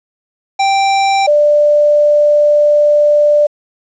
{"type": "tone pair in turn", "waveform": ["square", "sine"], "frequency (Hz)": [784, 591.1], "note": ["G5", "D5"], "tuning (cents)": [0, 11], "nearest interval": "perfect fourth", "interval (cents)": 489, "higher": "first", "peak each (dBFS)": [-10, -6], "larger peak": "second", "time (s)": [[0.59, 1.27], [1.27, 3.47]], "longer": "second", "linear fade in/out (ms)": 10, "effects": ["resampled to 16000 Hz", "7-bit"]}